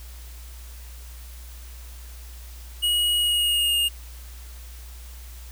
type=tone with pitch glide; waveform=square; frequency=2900 to 2837 Hz; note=F#7 to F7; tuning=-35 to +27 cents; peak=-20 dBFS; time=2.82-3.89 s; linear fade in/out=20 ms; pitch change=-38 cents; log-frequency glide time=3.18-3.76 s; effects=added 60 Hz sine -38 dBFS peak until 5.51 s + white hiss -48 dBFS RMS until 5.51 s